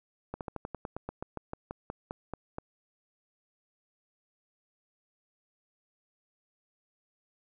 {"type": "slowing click train", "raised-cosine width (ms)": 1, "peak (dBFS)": -22, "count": 17, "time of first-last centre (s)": [0.34, 2.584], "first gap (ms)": 68, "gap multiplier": 1.09, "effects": []}